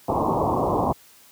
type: low-pass noise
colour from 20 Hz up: white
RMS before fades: -22 dBFS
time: 0.08-0.93 s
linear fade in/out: 10 ms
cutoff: 1100 Hz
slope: 96 dB/octave
effects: white hiss -52 dBFS RMS until 1.31 s + high-pass 60 Hz 12 dB/octave